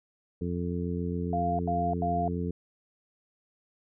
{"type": "harmonic tone", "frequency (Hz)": 87.31, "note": "F2", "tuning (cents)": 0, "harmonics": [1, 2, 3, 4, 5], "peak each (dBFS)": [-34, -32, -36, -40, -37], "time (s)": [0.41, 2.51], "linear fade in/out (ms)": 5}
{"type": "tone bursts", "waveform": "sine", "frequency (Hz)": 697, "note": "F5", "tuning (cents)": -4, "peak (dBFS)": -27, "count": 3, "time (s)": [1.33, 2.28], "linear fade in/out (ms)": 2, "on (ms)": 260, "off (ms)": 85}
{"effects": []}